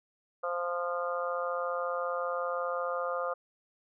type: harmonic tone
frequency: 174.61 Hz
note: F3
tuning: in tune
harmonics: 3 / 4 / 5 / 6 / 7 / 8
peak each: -33 / -39 / -46 / -42 / -35 / -42 dBFS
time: 0.43-3.34 s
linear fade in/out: 10 ms
effects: none